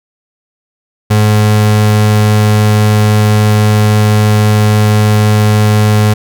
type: tone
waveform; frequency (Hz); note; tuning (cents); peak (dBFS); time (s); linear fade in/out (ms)
35% pulse; 106.1; G#2; +38; -4; 1.1-6.14; 10
effects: none